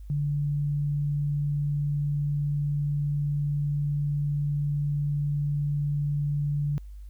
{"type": "tone", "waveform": "sine", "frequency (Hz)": 145.3, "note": "D3", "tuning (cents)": -18, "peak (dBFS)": -24, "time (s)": [0.1, 6.78], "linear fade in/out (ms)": 0, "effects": ["added 50 Hz sine -39 dBFS peak until 7.09 s", "white hiss -69 dBFS RMS until 7.09 s"]}